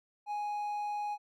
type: tone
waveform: triangle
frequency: 830.6 Hz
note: G#5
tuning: in tune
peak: -31 dBFS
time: 0.26-1.18 s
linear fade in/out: 50 ms
effects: none